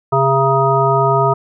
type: harmonic tone with a mistuned harmonic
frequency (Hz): 135.2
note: C#3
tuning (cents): -43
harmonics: 1 / 3 / 5 / 7 / 9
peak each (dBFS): -17 / -17 / -17 / -17 / -17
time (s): 0.12-1.34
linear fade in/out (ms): 10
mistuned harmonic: 9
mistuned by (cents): +46
effects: none